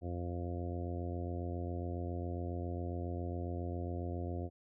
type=harmonic tone; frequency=87.31 Hz; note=F2; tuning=in tune; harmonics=1 / 2 / 3 / 4 / 5 / 6 / 7 / 8; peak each=-38 / -47 / -45 / -45 / -51 / -49 / -52 / -49 dBFS; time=0.01-4.5 s; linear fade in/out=50 ms; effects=none